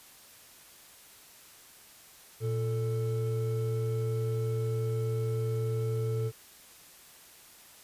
triangle tone pair together, 116.9 / 441.8 Hz, A#2 / A4, +5 / +7 cents, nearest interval octave + major seventh, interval 2302 cents, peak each -27 / -32 dBFS, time 2.4-6.32 s, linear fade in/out 50 ms, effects white hiss -54 dBFS RMS until 7.83 s + resampled to 32000 Hz

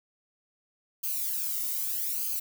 violet noise with flanger, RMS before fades -31 dBFS, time 1.03-2.4 s, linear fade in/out 10 ms, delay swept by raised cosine 0.54 to 1.21 ms, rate 0.81 Hz, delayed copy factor -0.9, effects none

